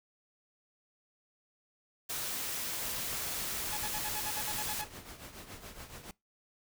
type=noise; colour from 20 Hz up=white; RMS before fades=-37 dBFS; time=2.09-4.82 s; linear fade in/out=10 ms
type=noise with tremolo; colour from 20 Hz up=pink; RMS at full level=-45 dBFS; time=2.82-6.11 s; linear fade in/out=0 ms; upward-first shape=triangle; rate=7.1 Hz; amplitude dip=70%
type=tone bursts; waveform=sawtooth; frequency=849 Hz; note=G#5; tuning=38 cents sharp; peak=-34 dBFS; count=11; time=3.72-4.845 s; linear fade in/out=10 ms; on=55 ms; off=52 ms
effects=noise-tail reverb RT60 0.2 s tail -23 dB re dry